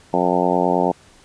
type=harmonic tone; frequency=89.4 Hz; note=F2; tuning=41 cents sharp; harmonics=2 / 3 / 4 / 5 / 6 / 7 / 8 / 9 / 10; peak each=-24 / -24 / -24 / -24 / -24 / -24 / -24 / -24 / -24 dBFS; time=0.13-0.92 s; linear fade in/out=10 ms; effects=pink hiss -50 dBFS RMS until 1.24 s + resampled to 22050 Hz